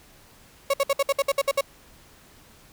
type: tone bursts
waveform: 35% pulse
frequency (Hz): 554.4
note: C#5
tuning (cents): 0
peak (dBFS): -17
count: 10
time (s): 0.7-1.61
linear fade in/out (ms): 5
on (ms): 37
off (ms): 60
effects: pink hiss -53 dBFS RMS until 2.72 s